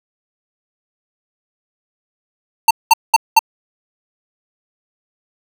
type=tone bursts; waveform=square; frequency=902 Hz; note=A5; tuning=43 cents sharp; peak=-5 dBFS; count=4; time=2.68-3.392 s; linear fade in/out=5 ms; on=28 ms; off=200 ms; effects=none